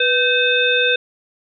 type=harmonic tone with a mistuned harmonic; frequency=516 Hz; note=C5; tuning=24 cents flat; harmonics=1 / 3 / 5 / 7; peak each=-19 / -19 / -19 / -19 dBFS; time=0-0.96 s; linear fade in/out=5 ms; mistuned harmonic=1; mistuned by=-80 cents; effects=none